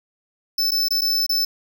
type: tone with dropouts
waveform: square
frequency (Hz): 5274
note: E8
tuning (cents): 0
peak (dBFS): -18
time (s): 0.58-1.45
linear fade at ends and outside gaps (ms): 5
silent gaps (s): 0.709-0.717 / 0.885-0.906 / 1.01-1.017 / 1.265-1.293
effects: none